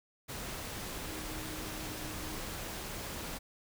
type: tone in noise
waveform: sine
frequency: 311.1 Hz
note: D#4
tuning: in tune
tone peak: -46 dBFS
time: 1.05-2.36 s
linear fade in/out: 20 ms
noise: pink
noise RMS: -41 dBFS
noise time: 0.28-3.39 s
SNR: -8 dB
effects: none